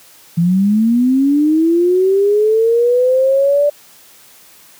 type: linear sweep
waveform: sine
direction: up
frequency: 164.81 to 587.3 Hz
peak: -9 dBFS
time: 0.37-3.7 s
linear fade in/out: 10 ms
effects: white hiss -44 dBFS RMS until 4.79 s + high-pass 100 Hz 12 dB/octave